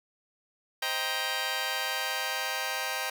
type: chord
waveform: 10% pulse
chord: C minor seventh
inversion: none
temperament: just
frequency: 523.3 / 627.9 / 784.9 / 941.9 Hz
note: C5 / Eb5 / G5 / Bb5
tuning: 0 / +16 / +2 / +18 cents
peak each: -29 / -29 / -26 / -27 dBFS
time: 0.82-3.1 s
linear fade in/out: 5 ms
effects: none